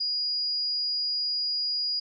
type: tone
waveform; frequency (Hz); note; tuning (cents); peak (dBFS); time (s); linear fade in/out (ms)
sine; 4881; D#8; -34; -25; 0-2; 10
effects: MP3 96 kbps